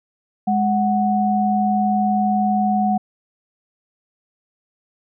sine tone pair together, 207.7 / 740 Hz, G#3 / F#5, 0 / 0 cents, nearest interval octave + minor seventh, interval 2200 cents, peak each -18 dBFS, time 0.47-2.98 s, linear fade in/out 10 ms, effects none

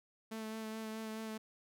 sawtooth tone with vibrato, 220 Hz, A3, in tune, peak -37 dBFS, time 0.31-1.38 s, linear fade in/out 10 ms, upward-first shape sine, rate 4.7 Hz, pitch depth 17 cents each way, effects none

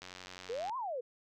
click train, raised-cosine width 0.2 ms, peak -29 dBFS, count 63, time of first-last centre 0.02-0.695 s, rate 91.8 Hz
sine exponential two-way sweep, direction up then down, 432.3 to 1084 to 462.9 Hz, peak -35 dBFS, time 0.49-1.01 s, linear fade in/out 10 ms, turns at 0.77 s
effects none

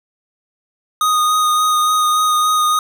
square tone with vibrato, 1240 Hz, D#6, 6 cents flat, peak -13 dBFS, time 1.01-2.79 s, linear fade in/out 2 ms, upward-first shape sine, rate 3.5 Hz, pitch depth 13 cents each way, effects none

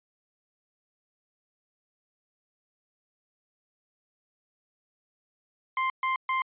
30% pulse tone bursts, 1048 Hz, C6, 2 cents sharp, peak -22 dBFS, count 3, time 5.77-6.42 s, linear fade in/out 2 ms, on 130 ms, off 130 ms, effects resampled to 8000 Hz

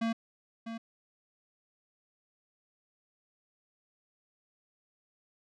square tone with echo, 227.6 Hz, A#3, 41 cents flat, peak -29 dBFS, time 0.01-0.13 s, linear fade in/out 10 ms, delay 650 ms, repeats 1, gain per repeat -9 dB, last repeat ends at 0.78 s, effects low-pass 4000 Hz 12 dB/octave

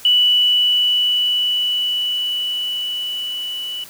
sine tone with level ramp, 2960 Hz, F#7, in tune, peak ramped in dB -10 to -24 dBFS, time 0.05-3.84 s, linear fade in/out 2 ms, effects white hiss -40 dBFS RMS until 3.89 s

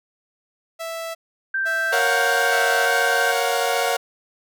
sawtooth tone bursts, 659.3 Hz, E5, in tune, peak -24 dBFS, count 3, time 0.79-2.87 s, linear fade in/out 20 ms, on 360 ms, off 500 ms
sine tone with pitch glide, 1568 to 1553.6 Hz, G6 to G6, 0 to -16 cents, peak -20 dBFS, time 1.54-3.32 s, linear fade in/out 5 ms, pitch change -16 cents, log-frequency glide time 2.41-2.76 s
sawtooth chord, Gb major seventh, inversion first, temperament equal with one note detuned, 466.2 / 554.4 / 705.3 / 740 Hz, Bb4 / Db5 / F5 / Gb5, 0 / 0 / +17 / 0 cents, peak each -21 dBFS, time 1.92-3.97 s, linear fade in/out 10 ms
effects none

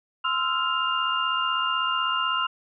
sine tone cluster, 1037 / 1313 / 1389 / 2809 Hz, C6 / E6 / F6 / F7, -16 / -7 / -10 / +9 cents, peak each -28 dBFS, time 0.24-2.47 s, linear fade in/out 10 ms, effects none

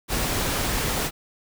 pink noise, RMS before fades -25 dBFS, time 0.08-1.11 s, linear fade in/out 50 ms, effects none

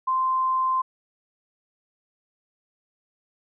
sine tone, 1041 Hz, C6, 9 cents flat, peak -20 dBFS, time 0.07-0.82 s, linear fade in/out 10 ms, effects none

